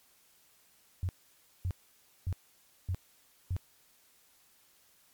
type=tone bursts; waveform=sine; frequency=91 Hz; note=F#2; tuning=28 cents flat; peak=-29 dBFS; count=5; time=1.03-3.565 s; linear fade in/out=0 ms; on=59 ms; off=560 ms; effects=white hiss -65 dBFS RMS until 5.13 s + MP3 96 kbps